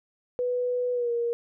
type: tone with pitch glide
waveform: sine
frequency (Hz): 493.9 to 471.3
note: B4 to A#4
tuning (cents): 0 to +19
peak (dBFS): -24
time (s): 0.39-1.33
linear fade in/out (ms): 0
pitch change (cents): -81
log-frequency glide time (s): 0.93-1.11
effects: none

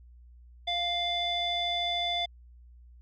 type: tone with low-pass filter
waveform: square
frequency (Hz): 698.5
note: F5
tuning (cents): 0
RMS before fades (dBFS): -30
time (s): 0.67-2.26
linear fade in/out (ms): 10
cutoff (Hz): 3400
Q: 7
effects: added 60 Hz sine -50 dBFS peak until 3.01 s

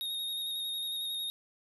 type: tone with vibrato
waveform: square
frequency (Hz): 3729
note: A#7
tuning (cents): 0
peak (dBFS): -34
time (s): 0.01-1.3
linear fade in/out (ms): 0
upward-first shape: square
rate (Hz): 11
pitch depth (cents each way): 17
effects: none

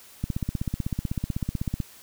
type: click train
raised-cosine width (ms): 5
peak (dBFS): -14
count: 26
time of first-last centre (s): 0.24-1.802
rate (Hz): 16
effects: white hiss -50 dBFS RMS until 2.02 s

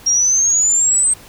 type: exponential sweep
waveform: sine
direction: up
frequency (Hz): 5588 to 8372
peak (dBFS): -11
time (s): 0.06-1.14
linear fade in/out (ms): 10
effects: pink hiss -41 dBFS RMS until 1.28 s

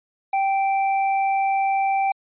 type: tone with hard clipping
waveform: triangle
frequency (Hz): 781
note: G5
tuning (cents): -7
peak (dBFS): -20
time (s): 0.33-2.12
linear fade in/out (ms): 5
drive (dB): 12
effects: resampled to 8000 Hz

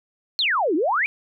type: exponential two-way sweep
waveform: sine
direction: down then up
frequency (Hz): 4400 to 288.3 to 2477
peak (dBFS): -18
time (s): 0.39-1.06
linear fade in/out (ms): 0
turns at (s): 0.75
effects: none

